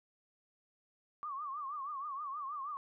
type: tone with vibrato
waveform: sine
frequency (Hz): 1142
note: D6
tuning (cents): -49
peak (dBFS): -38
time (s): 1.23-2.77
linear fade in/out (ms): 0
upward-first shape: triangle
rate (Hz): 6.3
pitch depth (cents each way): 150
effects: none